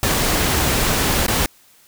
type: noise with dropouts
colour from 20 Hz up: pink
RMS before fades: -18 dBFS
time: 0.03-1.46 s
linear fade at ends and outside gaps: 1 ms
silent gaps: 1.265-1.281 s
effects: white hiss -52 dBFS RMS until 1.87 s